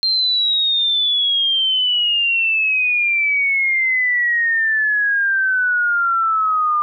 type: exponential sweep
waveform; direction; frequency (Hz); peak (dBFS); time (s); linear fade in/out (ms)
sine; down; 4186 to 1200; -14; 0.03-6.82; 0
effects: none